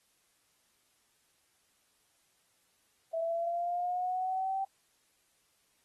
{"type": "linear sweep", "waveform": "sine", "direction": "up", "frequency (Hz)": [654, 779], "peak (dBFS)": -30, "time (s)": [3.13, 4.65], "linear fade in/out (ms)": 10, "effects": ["white hiss -72 dBFS RMS until 5.84 s", "AAC 32 kbps"]}